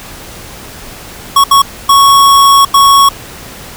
square tone bursts at uneven times, 1108.7 Hz, C#6, in tune, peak -3 dBFS, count 4, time 1.36-1.44 / 1.51-1.62 / 1.89-2.65 / 2.74-3.09 s, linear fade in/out 5 ms, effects pink hiss -29 dBFS RMS until 3.76 s

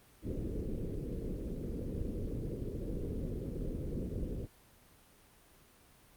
pink low-pass noise, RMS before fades -38 dBFS, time 0.22-4.48 s, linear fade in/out 50 ms, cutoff 510 Hz, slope 48 dB/octave, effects pink hiss -62 dBFS RMS until 6.16 s + Opus 32 kbps

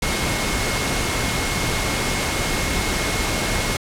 sine tone in noise, 2161 Hz, C#7, 45 cents flat, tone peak -30 dBFS, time 0.02-3.77 s, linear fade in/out 5 ms, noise pink, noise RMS -22 dBFS, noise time 0.02-3.77 s, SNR -11 dB, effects low-pass 10000 Hz 12 dB/octave

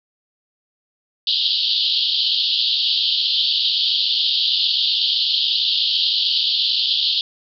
pink band-pass noise, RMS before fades -19 dBFS, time 1.27-7.21 s, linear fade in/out 2 ms, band 3000 to 4700 Hz, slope 96 dB/octave, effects none

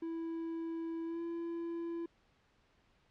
triangle tone with pitch glide, 329.6 to 336.9 Hz, E4 to E4, 0 to +38 cents, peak -35 dBFS, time 0.02-2.06 s, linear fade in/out 5 ms, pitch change +38 cents, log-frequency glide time 1.05-1.21 s, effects pink hiss -71 dBFS RMS until 3.1 s + low-pass 4000 Hz 12 dB/octave

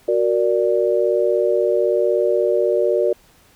sine chord, Gb augmented, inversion none, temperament equal, 370 / 466.2 / 587.3 Hz, Gb4 / Bb4 / D5, 0 / 0 / 0 cents, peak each -19 dBFS, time 0.08-3.13 s, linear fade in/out 5 ms, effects pink hiss -53 dBFS RMS until 3.55 s

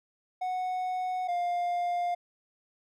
triangle tone pair in turn, 737 / 703.7 Hz, F#5 / F5, -7 / +13 cents, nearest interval minor second, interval 80 cents, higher first, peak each -27 / -25 dBFS, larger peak second, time 0.41-1.28 / 1.28-2.15 s, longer neither, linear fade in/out 10 ms, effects none

